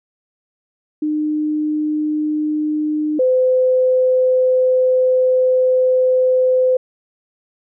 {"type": "tone pair in turn", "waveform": "sine", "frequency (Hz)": [304, 511.3], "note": ["D#4", "C5"], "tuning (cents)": [-40, -40], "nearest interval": "major sixth", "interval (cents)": 900, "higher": "second", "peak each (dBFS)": [-16, -11], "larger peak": "second", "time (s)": [[1.02, 3.19], [3.19, 6.77]], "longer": "second", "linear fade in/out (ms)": 5, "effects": []}